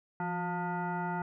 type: tone with frequency modulation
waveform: sine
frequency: 361.2 Hz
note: F#4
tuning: 42 cents flat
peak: -31 dBFS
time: 0.2-1.22 s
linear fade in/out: 2 ms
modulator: 533 Hz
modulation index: 1.9
effects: none